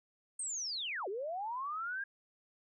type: linear two-way sweep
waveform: sine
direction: down then up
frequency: 8610 to 360.4 to 1637 Hz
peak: -36 dBFS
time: 0.39-2.04 s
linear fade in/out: 5 ms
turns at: 1.08 s
effects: none